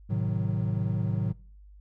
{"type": "chord", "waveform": "triangle", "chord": "A diminished seventh", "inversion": "none", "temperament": "equal with one note detuned", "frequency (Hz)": [108.86, 130.81, 155.56, 185], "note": ["A2", "C3", "Eb3", "Gb3"], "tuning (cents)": [-18, 0, 0, 0], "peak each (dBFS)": [-26, -31, -30, -30], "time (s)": [0.09, 1.33], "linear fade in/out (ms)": 20, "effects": ["noise-tail reverb RT60 0.5 s tail -24 dB re dry", "added 50 Hz sine -48 dBFS peak until 1.8 s"]}